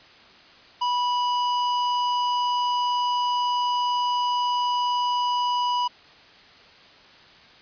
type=tone; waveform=square; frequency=981 Hz; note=B5; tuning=12 cents flat; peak=-22 dBFS; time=0.81-5.88 s; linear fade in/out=10 ms; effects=white hiss -50 dBFS RMS until 7.61 s + resampled to 11025 Hz